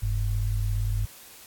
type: tone pair together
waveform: sine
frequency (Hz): 45.52 / 103.1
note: F#1 / G#2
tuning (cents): -28 / -12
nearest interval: octave + major second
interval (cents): 1416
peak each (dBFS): -26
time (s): 0.02-1.06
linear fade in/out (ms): 10
effects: white hiss -48 dBFS RMS until 1.46 s + AAC 64 kbps